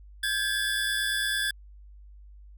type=tone cluster; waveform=square; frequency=1588 / 1697 / 3444 Hz; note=G6 / G#6 / A7; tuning=+22 / +37 / -38 cents; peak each=-31 dBFS; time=0.23-1.51 s; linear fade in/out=5 ms; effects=added 50 Hz sine -46 dBFS peak until 2.57 s